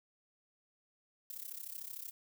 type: noise with amplitude modulation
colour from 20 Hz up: violet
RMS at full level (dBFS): -42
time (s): 1.3-2.11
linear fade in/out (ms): 2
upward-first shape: sine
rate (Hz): 33.3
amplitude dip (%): 85
effects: none